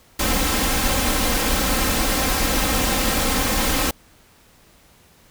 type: noise with comb filter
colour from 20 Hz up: pink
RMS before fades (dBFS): -20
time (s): 0.19-3.91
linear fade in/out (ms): 5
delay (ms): 3.8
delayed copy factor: +0.65
effects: pink hiss -53 dBFS RMS until 5.3 s